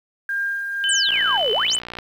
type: tone with tremolo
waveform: sine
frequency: 1604 Hz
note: G6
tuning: 39 cents sharp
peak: -20 dBFS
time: 0.29-1.37 s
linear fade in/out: 2 ms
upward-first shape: sine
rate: 2 Hz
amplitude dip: 40%
type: tone with vibrato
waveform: sine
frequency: 3018 Hz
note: F#7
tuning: 34 cents sharp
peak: -20 dBFS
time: 0.84-1.79 s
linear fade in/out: 0 ms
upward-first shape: square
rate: 9.4 Hz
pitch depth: 12 cents each way
type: exponential two-way sweep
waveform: sine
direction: down then up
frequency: 8930 to 403.1 to 8930 Hz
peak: -20 dBFS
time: 0.89-1.76 s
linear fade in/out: 2 ms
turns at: 1.52 s
type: click train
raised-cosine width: 0.3 ms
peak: -17 dBFS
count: 54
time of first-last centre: 1.09-1.987 s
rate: 59.1 Hz
effects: 8-bit